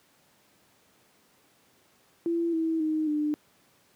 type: tone with pitch steps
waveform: sine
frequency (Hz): 337.2 / 324.2 / 311.7 / 299.7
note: E4 / E4 / D#4 / D4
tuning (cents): +39 / -29 / +3 / +35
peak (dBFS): -24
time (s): 2.26-3.34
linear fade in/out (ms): 0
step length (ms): 270
effects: pink hiss -63 dBFS RMS until 3.95 s + high-pass 150 Hz 12 dB/octave